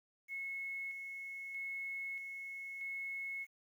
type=tone with tremolo; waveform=sine; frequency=2185 Hz; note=C#7; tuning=26 cents flat; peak=-39 dBFS; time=0.28-3.47 s; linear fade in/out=50 ms; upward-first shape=square; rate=0.79 Hz; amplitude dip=35%; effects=11-bit